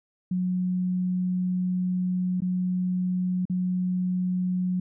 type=tone with dropouts; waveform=sine; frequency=182.2 Hz; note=F#3; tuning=26 cents flat; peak=-23 dBFS; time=0.31-4.8 s; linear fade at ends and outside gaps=5 ms; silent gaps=2.405-2.419 / 3.454-3.497 s; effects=none